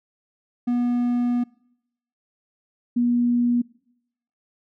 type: tone pair in turn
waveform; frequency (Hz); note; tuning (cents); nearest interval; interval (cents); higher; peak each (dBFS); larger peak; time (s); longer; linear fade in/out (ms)
triangle / sine; 242.8 / 241; B3 / B3; -29 / -42; unison; 13; first; -17; neither; 0.67-1.44 / 2.96-3.62; first; 10
effects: noise-tail reverb RT60 0.8 s tail -24 dB re dry